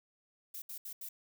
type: noise bursts at uneven times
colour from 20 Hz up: violet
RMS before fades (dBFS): -44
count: 4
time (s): 0.54-0.62 / 0.69-0.78 / 0.85-0.93 / 1.01-1.09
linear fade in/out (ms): 5
effects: none